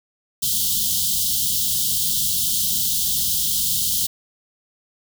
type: band-stop noise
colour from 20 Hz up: white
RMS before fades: -21 dBFS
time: 0.42-4.07 s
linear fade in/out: 10 ms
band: 230 to 3000 Hz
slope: 96 dB/octave
effects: none